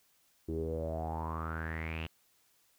sawtooth tone with low-pass filter sweep, 80.5 Hz, E2, 41 cents flat, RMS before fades -37 dBFS, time 0.48-2.07 s, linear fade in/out 10 ms, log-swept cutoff 350 to 2900 Hz, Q 8.4, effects white hiss -70 dBFS RMS until 2.78 s

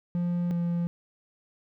triangle tone pair in turn, 174.61 / 172.11 Hz, F3 / F3, 0 / -25 cents, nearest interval unison, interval 25 cents, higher first, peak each -23 dBFS, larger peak neither, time 0.15-0.51 / 0.51-0.87 s, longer neither, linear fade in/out 0 ms, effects none

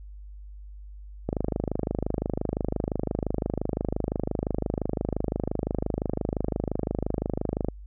click train, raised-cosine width 2 ms, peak -13 dBFS, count 166, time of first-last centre 1.29-7.685 s, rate 25.8 Hz, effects added 50 Hz sine -40 dBFS peak until 7.86 s

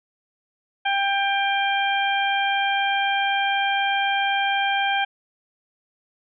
harmonic tone, 793 Hz, G5, 20 cents sharp, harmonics 1 / 2 / 3 / 4, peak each -22 / -25 / -27 / -28 dBFS, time 0.85-5.05 s, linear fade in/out 10 ms, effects none

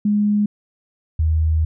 sine tone pair in turn, 207.6 / 79.26 Hz, G#3 / D#2, 0 / +33 cents, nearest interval octave + perfect fourth, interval 1667 cents, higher first, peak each -14 dBFS, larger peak neither, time 0.05-0.46 / 1.19-1.65 s, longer second, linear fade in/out 5 ms, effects none

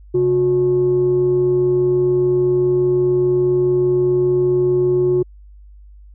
sine tone pair together, 135.9 / 362.8 Hz, C#3 / F#4, -34 / -34 cents, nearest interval octave + perfect fourth, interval 1700 cents, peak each -21 / -12 dBFS, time 0.14-5.23 s, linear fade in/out 10 ms, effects tanh soft clip ceiling -8 dBFS + added 50 Hz sine -39 dBFS peak until 6.14 s

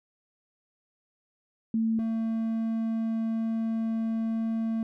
sine / triangle tone pair in turn, 224.1 / 224.9 Hz, A3 / A3, +32 / +38 cents, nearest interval unison, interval 6 cents, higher second, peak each -23 / -24 dBFS, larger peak first, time 1.74-1.99 / 1.99-4.83 s, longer second, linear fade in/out 2 ms, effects none

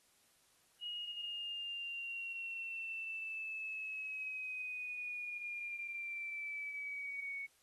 sine linear sweep, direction down, 2891 to 2217 Hz, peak -40 dBFS, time 0.81-7.47 s, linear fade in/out 20 ms, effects white hiss -71 dBFS RMS until 7.62 s + AAC 32 kbps

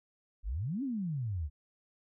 sine exponential two-way sweep, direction up then down, 41.95 to 287.5 to 68.2 Hz, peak -32 dBFS, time 0.43-1.5 s, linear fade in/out 50 ms, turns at 0.83 s, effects none

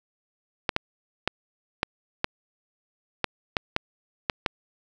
clicks, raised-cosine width 0.3 ms, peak -6 dBFS, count 10, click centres 0.692 / 0.764 / 1.276 / 1.831 / 2.244 / 3.243 / 3.568 / 3.764 / 4.298 / 4.462 s, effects none

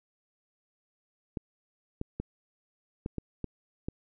clicks, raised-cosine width 3 ms, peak -20 dBFS, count 7, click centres 1.372 / 2.014 / 2.2 / 3.061 / 3.183 / 3.443 / 3.885 s, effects none

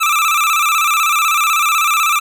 25% pulse tone with vibrato, 1244.5 Hz, D#6, in tune, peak -8 dBFS, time 0-2.2 s, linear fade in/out 20 ms, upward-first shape square, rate 16 Hz, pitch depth 85 cents each way, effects none

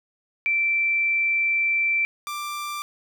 sine / sawtooth tone pair in turn, 2340 / 1180.5 Hz, D7 / D6, -7 / +9 cents, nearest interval octave, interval 1184 cents, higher first, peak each -19 / -25 dBFS, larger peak first, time 0.46-2.05 / 2.27-2.82 s, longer first, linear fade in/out 0 ms, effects none

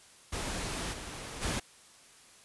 pink noise with level steps, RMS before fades -36 / -42 / -33 dBFS, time 0.32-1.6 s, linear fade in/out 10 ms, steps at 0.92 / 1.41 s, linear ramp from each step 20 ms, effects white hiss -57 dBFS RMS until 2.44 s + resampled to 24000 Hz

